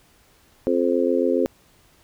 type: harmonic tone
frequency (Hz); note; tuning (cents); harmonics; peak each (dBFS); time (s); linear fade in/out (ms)
87.31; F2; 0; 3 / 4 / 5 / 6; -23 / -23 / -23 / -23; 0.67-1.46; 0
effects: pink hiss -57 dBFS RMS until 2.03 s